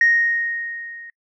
sine tone with level ramp, 1864.7 Hz, A#6, in tune, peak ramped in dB -10 to -36 dBFS, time 0.01-1.1 s, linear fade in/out 2 ms, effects noise-tail reverb RT60 0.1 s tail -25 dB re dry + tanh soft clip ceiling -7 dBFS

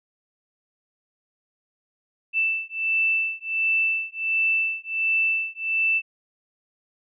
sine beating tone pair, 2653 / 2654.4 Hz, E7 / E7, +10 / +11 cents, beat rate 1.4 Hz, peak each -24 dBFS, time 2.33-6.02 s, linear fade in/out 50 ms, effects none

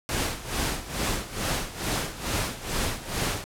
pink noise with tremolo, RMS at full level -26 dBFS, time 0.09-3.44 s, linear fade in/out 0 ms, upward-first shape sine, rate 2.3 Hz, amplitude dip 80%, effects low-pass 12000 Hz 12 dB/octave

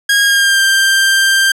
sawtooth tone with pitch glide, 1634 to 1580.2 Hz, G#6 to G6, -29 to +13 cents, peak -5 dBFS, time 0.09-1.52 s, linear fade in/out 5 ms, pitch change -58 cents, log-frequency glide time 0.23-0.62 s, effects low-pass 12000 Hz 12 dB/octave

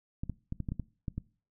clicks, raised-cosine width 5 ms, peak -22 dBFS, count 9, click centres 0.235 / 0.297 / 0.524 / 0.603 / 0.688 / 0.72 / 0.797 / 1.082 / 1.18 s, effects noise-tail reverb RT60 0.4 s tail -21 dB re dry

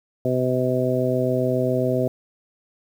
harmonic tone, 127.3 Hz, C3, 47 cents flat, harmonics 1 / 2 / 3 / 4 / 5, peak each -25 / -25 / -25 / -25 / -25 dBFS, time 0.25-2.08 s, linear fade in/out 2 ms, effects 8-bit

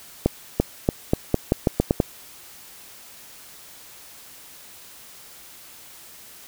accelerating click train, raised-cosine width 2 ms, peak -3 dBFS, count 10, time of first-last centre 0.26-2.002 s, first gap 340 ms, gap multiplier 0.85, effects white hiss -45 dBFS RMS until 6.47 s

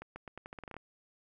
accelerating click train, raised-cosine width 0.5 ms, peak -29 dBFS, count 12, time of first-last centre 0.02-0.766 s, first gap 140 ms, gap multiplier 0.84, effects none

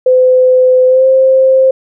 sine tone with pitch glide, 510 to 526.2 Hz, C5 to C5, -44 to +10 cents, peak -4 dBFS, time 0.06-1.71 s, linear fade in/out 5 ms, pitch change +54 cents, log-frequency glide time 0.87-1.06 s, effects none

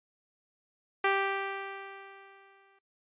10% pulse tone with exponential decay, 392 Hz, G4, in tune, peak -15 dBFS, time 1.04-2.79 s, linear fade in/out 5 ms, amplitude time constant 380 ms, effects noise-tail reverb RT60 0.1 s tail -21 dB re dry + resampled to 8000 Hz

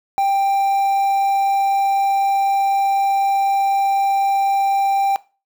triangle tone with quantisation, 788 Hz, G5, 9 cents sharp, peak -12 dBFS, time 0.18-5.16 s, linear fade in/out 0 ms, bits 6, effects noise-tail reverb RT60 0.3 s tail -19 dB re dry

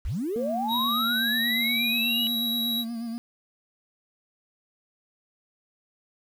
sine linear sweep, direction up, 36.9 to 2960 Hz, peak -26 dBFS, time 0.05-2.27 s, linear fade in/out 0 ms
triangle tone with vibrato, 231.7 Hz, A#3, 10 cents flat, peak -28 dBFS, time 0.36-3.18 s, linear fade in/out 0 ms, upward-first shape sine, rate 8.3 Hz, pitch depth 45 cents each way
square tone with pitch glide, 3815 to 3873 Hz, A#7 to B7, +39 to -35 cents, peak -26 dBFS, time 0.68-2.85 s, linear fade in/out 50 ms, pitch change +26 cents, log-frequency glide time 0.88-1.21 s
effects 8-bit

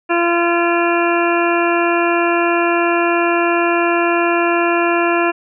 harmonic tone, 342.9 Hz, F4, 32 cents flat, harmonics 1 / 2 / 3 / 4 / 5 / 7 / 8, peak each -16 / -19 / -21 / -22 / -23 / -24 / -25 dBFS, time 0.09-5.32 s, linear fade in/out 20 ms, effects none

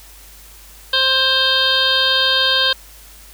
harmonic tone, 527 Hz, C5, 12 cents sharp, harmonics 1 / 2 / 3 / 5 / 6 / 7 / 8 / 9, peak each -25 / -25 / -19 / -28 / -18 / -18 / -23 / -25 dBFS, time 0.93-2.73 s, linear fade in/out 5 ms, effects added 50 Hz sine -43 dBFS peak until 3.33 s + white hiss -43 dBFS RMS until 3.33 s

